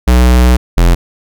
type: tone pair in turn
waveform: square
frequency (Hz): 61.74 / 42.98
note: B1 / F1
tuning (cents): 0 / -27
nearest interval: tritone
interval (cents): 627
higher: first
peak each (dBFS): -5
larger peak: neither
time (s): 0.07-0.57 / 0.77-0.95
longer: first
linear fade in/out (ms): 10
effects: none